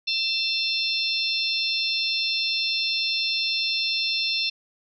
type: harmonic tone with a mistuned harmonic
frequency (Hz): 890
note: A5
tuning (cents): +20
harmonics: 3 / 4 / 5 / 6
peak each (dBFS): -28 / -28 / -28 / -28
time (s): 0.07-4.5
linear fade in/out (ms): 10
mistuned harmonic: 5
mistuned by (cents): -91
effects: none